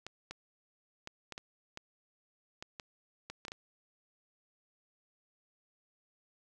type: clicks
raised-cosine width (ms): 0.2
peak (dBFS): -25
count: 12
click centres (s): 0.066 / 0.31 / 1.074 / 1.323 / 1.379 / 1.774 / 2.625 / 2.798 / 3.3 / 3.451 / 3.482 / 3.519
effects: none